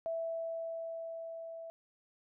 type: tone with level ramp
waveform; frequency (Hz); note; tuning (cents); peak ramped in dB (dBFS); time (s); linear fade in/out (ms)
sine; 659.3; E5; 0; -33 to -43; 0.06-1.7; 0
effects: none